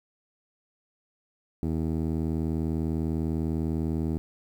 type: tone with low-pass filter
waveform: 15% pulse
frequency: 80 Hz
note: D#2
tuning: 49 cents sharp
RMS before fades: -28 dBFS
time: 1.63-4.18 s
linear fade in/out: 0 ms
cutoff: 410 Hz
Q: 1.2
effects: 9-bit